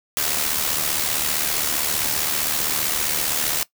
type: noise with amplitude modulation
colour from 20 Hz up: white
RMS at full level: -20 dBFS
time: 0.17-3.63 s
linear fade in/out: 0 ms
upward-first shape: sine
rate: 75.3 Hz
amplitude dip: 55%
effects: noise-tail reverb RT60 0.1 s tail -19 dB re dry